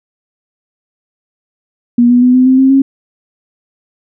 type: tone with pitch steps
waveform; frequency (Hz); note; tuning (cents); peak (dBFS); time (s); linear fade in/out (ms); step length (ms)
sine; 240 / 244.9 / 249.9 / 255 / 260.2 / 265.5 / 271; B3 / B3 / B3 / C4 / C4 / C4 / C#4; -49 / -14 / +21 / -44 / -9 / +25 / -39; -4; 1.98-2.82; 5; 120
effects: none